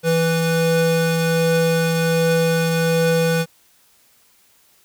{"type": "tone pair together", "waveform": "square", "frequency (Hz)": [165.07, 493.9], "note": ["E3", "B4"], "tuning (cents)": [3, 0], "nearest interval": "octave + perfect fifth", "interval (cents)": 1897, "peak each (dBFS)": -19, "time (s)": [0.03, 3.46], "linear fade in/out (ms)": 50, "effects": ["white hiss -56 dBFS RMS until 4.84 s"]}